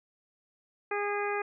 harmonic tone, 409.5 Hz, G#4, 24 cents flat, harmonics 1 / 2 / 3 / 4 / 5 / 6, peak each -32 / -35 / -37 / -38 / -39 / -40 dBFS, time 0.91-1.42 s, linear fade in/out 5 ms, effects none

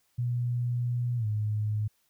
sine tone with pitch glide, 121.5 to 106.38 Hz, B2 to G#2, -28 to +42 cents, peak -26 dBFS, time 0.18-1.88 s, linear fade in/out 10 ms, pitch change -230 cents, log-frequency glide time 1.17-1.26 s, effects white hiss -71 dBFS RMS until 2.09 s

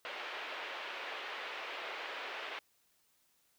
white band-pass noise, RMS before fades -43 dBFS, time 0.05-2.59 s, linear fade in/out 0 ms, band 400 to 3000 Hz, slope 24 dB/octave, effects white hiss -73 dBFS RMS until 3.58 s

